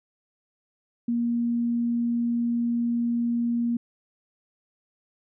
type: tone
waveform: sine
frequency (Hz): 236.2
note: A#3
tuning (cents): +23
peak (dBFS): -22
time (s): 1.08-3.77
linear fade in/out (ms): 5
effects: none